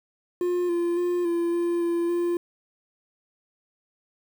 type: tone with pitch steps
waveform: triangle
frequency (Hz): 355.2 / 344.8 / 352.9 / 341.3 / 344.6 / 341.5 / 346.8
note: F4 / F4 / F4 / F4 / F4 / F4 / F4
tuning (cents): +29 / -22 / +18 / -40 / -23 / -39 / -12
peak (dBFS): -20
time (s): 0.41-2.37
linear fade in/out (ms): 2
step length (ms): 280
effects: 8-bit